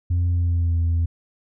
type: tone with pitch glide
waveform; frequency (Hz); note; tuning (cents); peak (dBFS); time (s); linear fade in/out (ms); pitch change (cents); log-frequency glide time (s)
sine; 87.5 to 83.74; F2 to E2; +4 to +28; -15; 0.1-1.06; 10; -76; 0.31-0.78
effects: tanh soft clip ceiling -16 dBFS